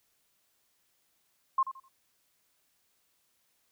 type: tone with echo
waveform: sine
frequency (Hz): 1064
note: C6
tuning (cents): +29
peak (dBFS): -22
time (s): 1.58-1.63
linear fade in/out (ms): 5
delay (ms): 85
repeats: 3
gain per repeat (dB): -12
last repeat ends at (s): 1.885
effects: white hiss -73 dBFS RMS until 3.71 s